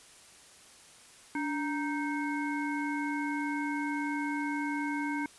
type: harmonic tone with a mistuned harmonic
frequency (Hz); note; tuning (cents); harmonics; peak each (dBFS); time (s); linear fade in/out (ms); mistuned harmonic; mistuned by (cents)
311.1; D#4; 0; 1 / 3 / 5 / 7; -32 / -37 / -39 / -40; 1.35-5.26; 2; 1; -120
effects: white hiss -55 dBFS RMS until 5.38 s + resampled to 24000 Hz